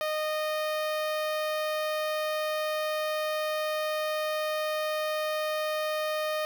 sawtooth tone with notch filter, 616 Hz, D#5, 17 cents flat, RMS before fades -30 dBFS, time 0.01-6.45 s, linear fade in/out 0 ms, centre 7500 Hz, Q 1.3, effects none

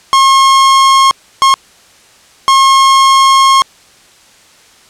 45% pulse tone bursts at uneven times, 1078 Hz, C#6, 49 cents flat, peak -4 dBFS, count 3, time 0.13-1.11 / 1.42-1.54 / 2.48-3.62 s, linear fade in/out 0 ms, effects white hiss -43 dBFS RMS until 4.89 s + low-pass 8000 Hz 12 dB/octave

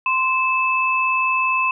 sine tone pair together, 1039 / 2618 Hz, C6 / E7, -12 / -13 cents, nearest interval octave + major third, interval 1599 cents, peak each -19 dBFS, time 0.06-1.71 s, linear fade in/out 2 ms, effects none

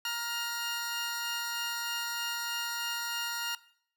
15% pulse tone pair together, 940 / 1408.4 Hz, A#5 / F6, +14 / +14 cents, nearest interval perfect fifth, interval 700 cents, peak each -31 / -27 dBFS, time 0.05-3.55 s, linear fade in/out 2 ms, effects noise-tail reverb RT60 0.6 s tail -19 dB re dry

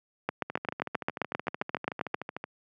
two click trains, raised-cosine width 0.5 ms, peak -19 / -12 dBFS, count 27 / 15, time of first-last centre 0.5-2.44 / 0.29-2.144 s, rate 13.4 / 7.55 Hz, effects high-pass 150 Hz 12 dB/octave

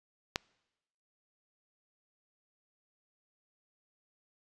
click, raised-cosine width 0.2 ms, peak -12 dBFS, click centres 0.359 s, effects noise-tail reverb RT60 1.0 s tail -26 dB re dry + resampled to 22050 Hz

